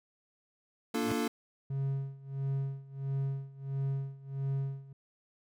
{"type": "chord", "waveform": "square", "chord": "Bb major seventh", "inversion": "none", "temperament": "equal", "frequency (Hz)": [233.1, 293.7, 349.2, 440], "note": ["Bb3", "D4", "F4", "A4"], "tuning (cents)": [0, 0, 0, 0], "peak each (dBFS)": [-34, -36, -39, -37], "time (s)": [0.94, 1.28], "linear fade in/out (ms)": 5}
{"type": "tone with exponential growth", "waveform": "25% pulse", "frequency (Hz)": 112.1, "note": "A2", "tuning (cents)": 33, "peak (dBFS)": -27, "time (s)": [0.98, 1.12], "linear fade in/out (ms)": 0, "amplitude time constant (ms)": 30}
{"type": "tone with tremolo", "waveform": "triangle", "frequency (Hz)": 136.7, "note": "C#3", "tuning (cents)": -24, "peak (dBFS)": -27, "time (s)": [1.7, 4.93], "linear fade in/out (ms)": 5, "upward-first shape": "sine", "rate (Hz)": 1.5, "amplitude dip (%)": 90}
{"effects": []}